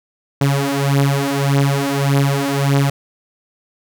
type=beating tone pair; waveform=sawtooth; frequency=138.59 / 140.29 Hz; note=C#3 / C#3; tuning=0 / +21 cents; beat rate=1.7 Hz; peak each=-13 dBFS; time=0.41-2.9 s; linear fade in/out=5 ms; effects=none